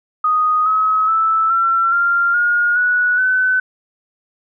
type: tone with pitch steps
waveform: sine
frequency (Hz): 1244.5 / 1279.5 / 1315.5 / 1352.4 / 1390.5 / 1429.6 / 1469.7 / 1511.1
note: D#6 / D#6 / E6 / E6 / F6 / F6 / F#6 / F#6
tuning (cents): 0 / +48 / -4 / +44 / -8 / +40 / -12 / +36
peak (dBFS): -12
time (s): 0.24-3.6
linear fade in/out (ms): 5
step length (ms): 420
effects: none